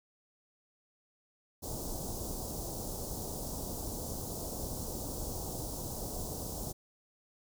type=band-stop noise; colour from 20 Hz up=pink; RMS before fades=-39 dBFS; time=1.62-6.73 s; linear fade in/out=20 ms; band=820 to 5300 Hz; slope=24 dB/octave; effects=none